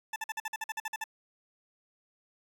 20% pulse tone bursts, 880 Hz, A5, in tune, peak -28 dBFS, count 12, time 0.13-1.041 s, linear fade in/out 5 ms, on 31 ms, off 49 ms, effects none

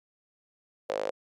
sawtooth tone with high-pass filter, 51.91 Hz, G#1, in tune, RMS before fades -32 dBFS, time 0.89-1.11 s, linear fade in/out 10 ms, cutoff 530 Hz, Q 6.6, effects low-pass 6000 Hz 12 dB/octave

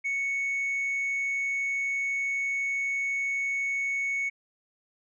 sine tone, 2217 Hz, C#7, in tune, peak -24 dBFS, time 0.04-4.3 s, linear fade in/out 20 ms, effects tanh soft clip ceiling -25 dBFS

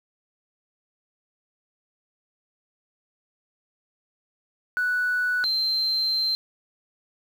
sine tone pair in turn, 1480 / 4125 Hz, F#6 / C8, 0 / -25 cents, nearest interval octave + tritone, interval 1775 cents, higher second, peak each -20 dBFS, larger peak neither, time 4.77-5.44 / 5.44-6.35 s, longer second, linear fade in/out 0 ms, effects tanh soft clip ceiling -18 dBFS + 8-bit

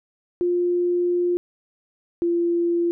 sine tone pair in turn, 352.5 / 343.1 Hz, F4 / F4, +16 / -31 cents, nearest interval unison, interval 47 cents, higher first, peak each -18 dBFS, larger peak neither, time 0.41-1.37 / 2.22-2.91 s, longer first, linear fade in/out 0 ms, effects none

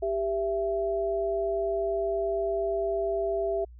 sine tone pair together, 394.7 / 666 Hz, G4 / E5, +12 / +18 cents, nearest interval major sixth, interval 906 cents, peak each -28 dBFS, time 0.02-3.65 s, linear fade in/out 10 ms, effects added 60 Hz sine -45 dBFS peak until 3.79 s

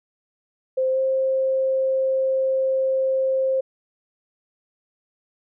sine tone with pitch glide, 521 to 528.6 Hz, C5 to C5, -7 to +18 cents, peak -18 dBFS, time 0.77-3.61 s, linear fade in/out 10 ms, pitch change +25 cents, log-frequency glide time 0.91-0.99 s, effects none

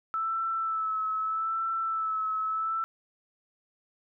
sine tone with vibrato, 1314 Hz, E6, 6 cents flat, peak -27 dBFS, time 0.14-2.84 s, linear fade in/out 0 ms, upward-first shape sine, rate 0.8 Hz, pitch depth 30 cents each way, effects none

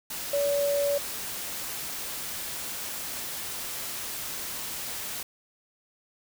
sine tone in noise, 570 Hz, C#5, 48 cents sharp, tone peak -23 dBFS, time 0.33-0.98 s, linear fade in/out 5 ms, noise white, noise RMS -35 dBFS, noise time 0.1-5.23 s, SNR +9 dB, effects none

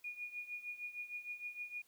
sine tone with tremolo, 2444 Hz, D#7, 32 cents flat, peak -39 dBFS, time 0.04-1.82 s, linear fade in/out 5 ms, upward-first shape triangle, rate 6.5 Hz, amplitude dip 85%, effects white hiss -71 dBFS RMS until 1.87 s

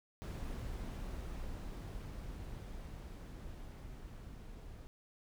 brown noise with level ramp, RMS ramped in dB -41 to -51 dBFS, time 0.22-4.87 s, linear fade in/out 0 ms, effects none

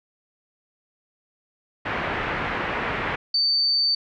white low-pass noise, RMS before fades -27 dBFS, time 1.85-3.16 s, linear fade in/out 10 ms, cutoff 2200 Hz, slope 24 dB/octave
sine tone, 4571 Hz, D8, 48 cents flat, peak -18 dBFS, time 3.34-3.95 s, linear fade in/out 5 ms
effects none

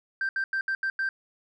sine tone bursts at uneven times, 1568 Hz, G6, in tune, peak -23 dBFS, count 6, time 0.21-0.29 / 0.36-0.44 / 0.53-0.61 / 0.68-0.75 / 0.83-0.9 / 0.99-1.09 s, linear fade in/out 2 ms, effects tanh soft clip ceiling -23 dBFS

